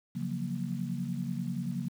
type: chord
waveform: sine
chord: Gb major seventh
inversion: second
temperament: equal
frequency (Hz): 138.59 / 174.61 / 185 / 233.1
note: Db3 / F3 / Gb3 / Bb3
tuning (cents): 0 / 0 / 0 / 0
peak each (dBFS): -37 / -37 / -37 / -37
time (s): 0.15-1.89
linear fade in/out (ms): 10
effects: 9-bit